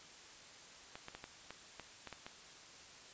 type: clicks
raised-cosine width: 0.3 ms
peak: -30 dBFS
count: 9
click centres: 0.955 / 1.084 / 1.15 / 1.241 / 1.506 / 1.797 / 2.073 / 2.127 / 2.265 s
effects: white hiss -56 dBFS RMS until 3.13 s + resampled to 16000 Hz